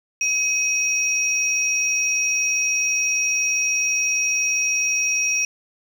sine tone pair together, 2537 / 5695 Hz, D#7 / F8, +33 / +33 cents, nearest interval octave + major second, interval 1400 cents, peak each -21 dBFS, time 0.21-5.45 s, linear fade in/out 2 ms, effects 7-bit

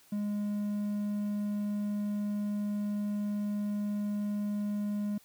triangle tone, 206.5 Hz, G#3, 10 cents flat, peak -28 dBFS, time 0.12-5.18 s, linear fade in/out 5 ms, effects white hiss -61 dBFS RMS until 5.24 s + high-pass 60 Hz 12 dB/octave

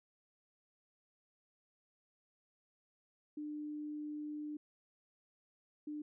sine tone bursts at uneven times, 299.3 Hz, D4, 33 cents sharp, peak -40 dBFS, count 2, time 3.37-4.57 / 5.87-6.02 s, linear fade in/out 5 ms, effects none

